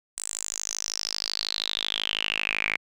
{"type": "tone with band-pass filter sweep", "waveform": "sawtooth", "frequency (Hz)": 52.8, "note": "G#1", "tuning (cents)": 29, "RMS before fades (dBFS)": -30, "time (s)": [0.17, 2.77], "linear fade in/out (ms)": 10, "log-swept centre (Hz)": [8300, 2200], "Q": 8.5, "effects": []}